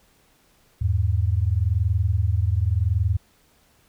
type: tone pair together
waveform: sine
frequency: 82.44 / 103.3 Hz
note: E2 / G#2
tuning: +1 / -9 cents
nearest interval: major third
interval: 390 cents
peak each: -21 dBFS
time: 0.81-3.17 s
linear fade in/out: 10 ms
effects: pink hiss -60 dBFS RMS until 3.88 s